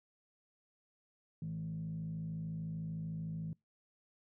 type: tone with frequency modulation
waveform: sine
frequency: 161.7 Hz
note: E3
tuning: 33 cents flat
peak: -37 dBFS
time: 1.42-3.53 s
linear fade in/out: 2 ms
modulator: 53.5 Hz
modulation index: 0.64
effects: noise-tail reverb RT60 0.2 s tail -26 dB re dry + tanh soft clip ceiling -33 dBFS